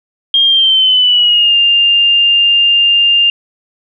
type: tone with pitch glide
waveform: sine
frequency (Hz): 3219 to 2802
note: G7 to F7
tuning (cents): +45 to +5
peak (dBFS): -6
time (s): 0.34-3.3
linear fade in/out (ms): 2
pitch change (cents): -240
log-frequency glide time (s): 0.44-1.56
effects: none